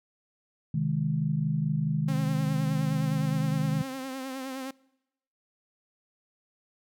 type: chord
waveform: sine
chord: Ab major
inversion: first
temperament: equal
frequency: 130.81 / 155.56 / 207.7 Hz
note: C3 / Eb3 / Ab3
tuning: 0 / 0 / 0 cents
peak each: -32 / -26 / -32 dBFS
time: 0.74-3.82 s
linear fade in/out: 5 ms
type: tone with vibrato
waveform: sawtooth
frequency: 263.9 Hz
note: C4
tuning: 15 cents sharp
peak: -30 dBFS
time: 2.08-4.71 s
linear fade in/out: 5 ms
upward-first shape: triangle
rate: 9.7 Hz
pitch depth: 52 cents each way
effects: noise-tail reverb RT60 0.9 s tail -24 dB re dry